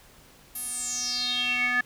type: tone with band-pass filter sweep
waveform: square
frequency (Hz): 246.9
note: B3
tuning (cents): 0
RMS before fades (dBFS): -28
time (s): 0.55-1.81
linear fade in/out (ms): 5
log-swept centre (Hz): 12000 to 1700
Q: 7.6
effects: pink hiss -54 dBFS RMS until 1.85 s